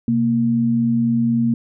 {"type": "tone pair together", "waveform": "sine", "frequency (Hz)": [128.5, 232.5], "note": ["C3", "A#3"], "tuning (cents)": [-31, -4], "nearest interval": "minor seventh", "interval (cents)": 1027, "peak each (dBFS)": [-23, -15], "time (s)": [0.08, 1.54], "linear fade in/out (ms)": 2, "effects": []}